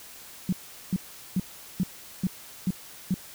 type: tone bursts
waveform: sine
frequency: 185.2 Hz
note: F#3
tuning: 2 cents sharp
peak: -21 dBFS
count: 7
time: 0.49-3.142 s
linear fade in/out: 2 ms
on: 36 ms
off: 400 ms
effects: white hiss -46 dBFS RMS until 3.34 s